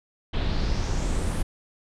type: noise with low-pass filter sweep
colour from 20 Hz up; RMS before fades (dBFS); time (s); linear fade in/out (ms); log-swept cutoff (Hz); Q
brown; -25; 0.33-1.43; 10; 3400 to 11000; 3.2
effects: none